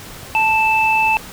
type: tone pair together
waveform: sine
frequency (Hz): 880 / 2637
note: A5 / E7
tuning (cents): 0 / 0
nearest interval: octave + perfect fifth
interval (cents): 1900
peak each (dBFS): -15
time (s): 0.35-1.17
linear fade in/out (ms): 0
effects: pink hiss -35 dBFS RMS until 1.32 s